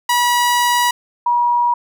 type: tone pair in turn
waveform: sawtooth / sine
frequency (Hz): 969 / 960.6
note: B5 / B5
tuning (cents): -33 / -48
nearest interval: unison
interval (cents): 15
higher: first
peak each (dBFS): -9 / -12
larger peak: first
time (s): 0.09-0.91 / 1.26-1.74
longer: first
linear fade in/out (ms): 5
effects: none